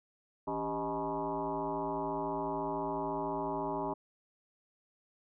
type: tone with frequency modulation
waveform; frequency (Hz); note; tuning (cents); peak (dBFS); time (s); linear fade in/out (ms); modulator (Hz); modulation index
sine; 622; D#5; -1; -32; 0.47-3.94; 10; 114; 3.6
effects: none